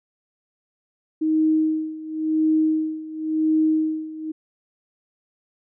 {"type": "tone with tremolo", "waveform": "sine", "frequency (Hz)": 313.8, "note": "D#4", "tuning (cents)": 15, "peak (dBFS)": -15, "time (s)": [1.21, 4.32], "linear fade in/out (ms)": 10, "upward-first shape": "sine", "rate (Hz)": 0.94, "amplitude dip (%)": 85, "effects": []}